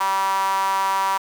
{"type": "tone with high-pass filter", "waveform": "sawtooth", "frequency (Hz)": 193.5, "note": "G3", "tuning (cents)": -22, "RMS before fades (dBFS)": -21, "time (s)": [0, 1.18], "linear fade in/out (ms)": 10, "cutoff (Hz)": 1000, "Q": 7.5, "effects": ["7-bit"]}